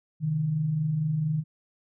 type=tone pair together; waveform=sine; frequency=130.81 / 155.17 Hz; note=C3 / D#3; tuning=0 / -4 cents; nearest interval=minor third; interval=296 cents; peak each=-34 / -24 dBFS; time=0.2-1.44 s; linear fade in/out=50 ms; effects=none